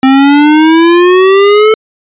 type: exponential sweep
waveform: square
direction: up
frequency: 261.6 to 440 Hz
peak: -3 dBFS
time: 0.03-1.74 s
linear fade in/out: 2 ms
effects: resampled to 8000 Hz